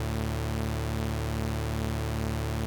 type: tone pair together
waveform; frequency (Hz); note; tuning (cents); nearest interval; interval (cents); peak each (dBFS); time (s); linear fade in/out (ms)
sawtooth; 73.42 / 111.35; D2 / A2; 0 / +21; perfect fifth; 721; -27; 0-2.66; 0
effects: none